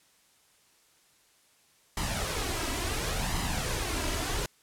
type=noise with flanger; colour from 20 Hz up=pink; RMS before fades=-31 dBFS; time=1.97-4.46 s; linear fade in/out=2 ms; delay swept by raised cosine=0.98 to 3.08 ms; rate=0.71 Hz; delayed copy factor=+0.55; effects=white hiss -64 dBFS RMS until 4.62 s + low-pass 11000 Hz 12 dB/octave